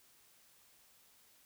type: silence
effects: white hiss -66 dBFS RMS until 1.45 s